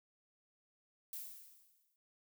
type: noise with exponential decay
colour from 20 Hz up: violet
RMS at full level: -43 dBFS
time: 1.13-1.96 s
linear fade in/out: 1 ms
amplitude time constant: 180 ms
effects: none